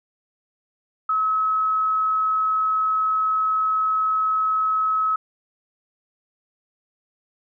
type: tone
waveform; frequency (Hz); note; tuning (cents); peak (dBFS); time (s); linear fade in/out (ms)
sine; 1286; E6; -43; -18; 1.09-5.16; 5
effects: none